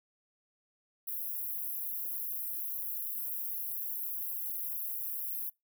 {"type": "high-pass noise", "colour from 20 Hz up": "white", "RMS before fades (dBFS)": -37, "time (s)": [1.07, 5.5], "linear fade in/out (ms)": 10, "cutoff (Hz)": 11000, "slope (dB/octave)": 96, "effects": ["noise-tail reverb RT60 0.2 s tail -25 dB re dry"]}